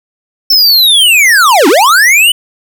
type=linear two-way sweep; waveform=square; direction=down then up; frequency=5380 to 260 to 3037 Hz; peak=-4 dBFS; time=0.5-2.32 s; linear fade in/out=5 ms; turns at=1.68 s; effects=none